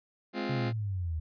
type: chord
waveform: sawtooth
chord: F minor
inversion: first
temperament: just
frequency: 209.5 / 261.9 / 349.2 Hz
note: Ab3 / C4 / F4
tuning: +15 / +2 / 0 cents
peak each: -32 dBFS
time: 0.33-0.73 s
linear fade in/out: 50 ms
type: exponential sweep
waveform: sine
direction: down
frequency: 138.59 to 76.6 Hz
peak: -30 dBFS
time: 0.49-1.2 s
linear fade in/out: 10 ms
effects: resampled to 11025 Hz